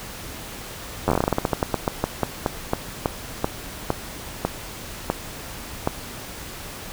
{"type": "slowing click train", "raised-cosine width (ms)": 1, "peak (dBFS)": -5, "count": 27, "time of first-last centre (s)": [1.08, 5.874], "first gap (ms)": 10, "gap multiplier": 1.19, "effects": ["pink hiss -36 dBFS RMS until 6.92 s"]}